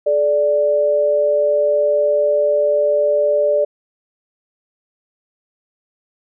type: tone pair together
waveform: sine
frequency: 428 / 587.3 Hz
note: A4 / D5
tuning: -48 / 0 cents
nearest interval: perfect fourth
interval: 548 cents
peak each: -20 / -13 dBFS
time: 0.06-3.65 s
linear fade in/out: 10 ms
effects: none